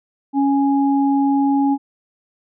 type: tone pair together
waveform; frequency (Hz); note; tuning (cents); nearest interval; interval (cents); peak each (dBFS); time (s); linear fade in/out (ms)
sine; 277.2 / 830.6; C#4 / G#5; 0 / 0; octave + perfect fifth; 1900; -14 / -21; 0.33-1.78; 50
effects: none